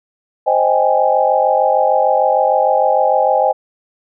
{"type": "chord", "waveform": "sine", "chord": "Ab major seventh", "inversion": "first", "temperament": "equal", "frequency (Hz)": [523.3, 622.3, 784, 830.6], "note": ["C5", "Eb5", "G5", "Ab5"], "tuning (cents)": [0, 0, 0, 0], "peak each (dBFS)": -16, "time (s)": [0.46, 3.53], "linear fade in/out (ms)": 20, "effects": []}